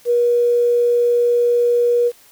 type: tone with quantisation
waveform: sine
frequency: 480 Hz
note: B4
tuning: 49 cents flat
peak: -12 dBFS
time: 0.05-2.12 s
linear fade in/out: 50 ms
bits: 7
effects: white hiss -49 dBFS RMS until 2.31 s